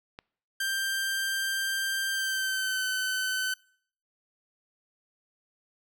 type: click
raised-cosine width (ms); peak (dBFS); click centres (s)
0.3; -25; 0.189
type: tone with pitch glide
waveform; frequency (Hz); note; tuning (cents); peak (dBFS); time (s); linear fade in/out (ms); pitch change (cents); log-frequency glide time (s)
sawtooth; 1578 to 1520.7; G6 to F#6; +11 to +47; -24; 0.6-3.54; 5; -64; 2.09-2.85
effects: noise-tail reverb RT60 0.6 s tail -25 dB re dry